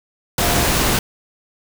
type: tone in noise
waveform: sine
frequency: 698.5 Hz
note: F5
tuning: in tune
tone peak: -25 dBFS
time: 0.42-0.64 s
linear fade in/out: 2 ms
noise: pink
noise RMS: -17 dBFS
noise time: 0.38-0.99 s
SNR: -11 dB
effects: none